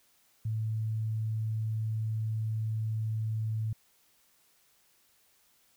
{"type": "tone", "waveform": "sine", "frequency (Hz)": 110, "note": "A2", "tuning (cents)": 0, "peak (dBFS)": -29, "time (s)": [0.45, 3.73], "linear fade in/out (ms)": 5, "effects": ["white hiss -67 dBFS RMS until 5.76 s"]}